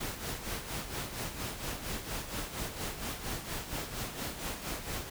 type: noise with tremolo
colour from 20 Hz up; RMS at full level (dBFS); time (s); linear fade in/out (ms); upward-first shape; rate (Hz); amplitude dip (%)
pink; -36; 0-5.1; 10; sine; 4.3; 60
effects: none